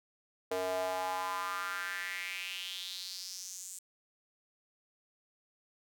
square tone with high-pass filter sweep, 92.5 Hz, F#2, in tune, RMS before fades -38 dBFS, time 0.51-3.79 s, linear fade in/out 5 ms, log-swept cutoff 510 to 7900 Hz, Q 4.3, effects none

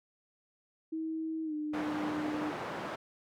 sine tone with pitch glide, 320 to 302.4 Hz, D#4 to D#4, +49 to -49 cents, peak -33 dBFS, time 0.92-2.51 s, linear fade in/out 10 ms, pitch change -98 cents, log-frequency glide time 1.44-1.54 s
white band-pass noise, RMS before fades -39 dBFS, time 1.73-2.96 s, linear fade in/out 10 ms, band 140 to 1100 Hz, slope 12 dB/octave
effects none

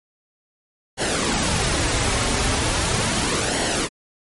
pink noise with flanger, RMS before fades -21 dBFS, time 0.97-3.89 s, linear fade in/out 50 ms, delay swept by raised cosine 0.8 to 6.1 ms, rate 0.38 Hz, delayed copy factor -0.55, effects MP3 48 kbps

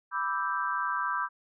sine chord, E minor seventh, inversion second, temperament equal, 987.8 / 1174.7 / 1318.5 / 1568 Hz, B5 / D6 / E6 / G6, 0 / 0 / 0 / 0 cents, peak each -33 / -32 / -35 / -33 dBFS, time 0.11-1.29 s, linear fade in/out 50 ms, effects none

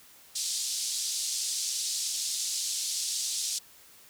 pink band-pass noise, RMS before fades -32 dBFS, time 0.35-3.59 s, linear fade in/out 10 ms, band 4300 to 9200 Hz, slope 24 dB/octave, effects white hiss -55 dBFS RMS until 4.09 s

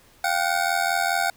25% pulse ring-modulated tone, 740 Hz, F#5, in tune, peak -14 dBFS, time 0.24-1.3 s, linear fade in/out 2 ms, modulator 42.4 Hz, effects pink hiss -55 dBFS RMS until 1.36 s

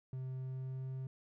triangle tone with pitch glide, 130.1 to 131.38 Hz, C3 to C3, -9 to +7 cents, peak -37 dBFS, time 0.13-1.07 s, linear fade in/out 2 ms, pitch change +16 cents, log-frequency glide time 0.35-0.89 s, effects none

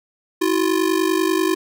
square ring-modulated tone, 348.2 Hz, F4, 5 cents flat, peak -14 dBFS, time 0.41-1.55 s, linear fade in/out 10 ms, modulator 25.1 Hz, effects none

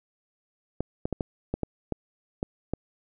clicks, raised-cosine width 2 ms, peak -14 dBFS, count 9, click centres 0.806 / 1.055 / 1.127 / 1.208 / 1.54 / 1.633 / 1.923 / 2.429 / 2.736 s, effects none

